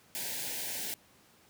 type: band-stop noise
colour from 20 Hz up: white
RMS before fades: -37 dBFS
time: 0.15-0.94 s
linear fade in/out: 0 ms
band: 940 to 1500 Hz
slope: 96 dB/octave
effects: pink hiss -62 dBFS RMS until 1.49 s + high-pass 100 Hz 12 dB/octave